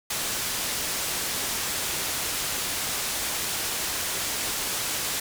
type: low-pass noise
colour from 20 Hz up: white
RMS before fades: -29 dBFS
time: 0.1-5.2 s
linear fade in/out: 5 ms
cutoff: 11000 Hz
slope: 12 dB/octave
effects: none